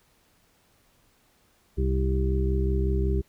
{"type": "harmonic tone", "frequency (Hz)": 65.41, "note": "C2", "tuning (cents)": 0, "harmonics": [1, 2, 3, 5, 6], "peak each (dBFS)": [-23, -31, -33, -35, -30], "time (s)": [1.77, 3.22], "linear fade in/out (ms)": 20, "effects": ["pink hiss -64 dBFS RMS until 3.28 s"]}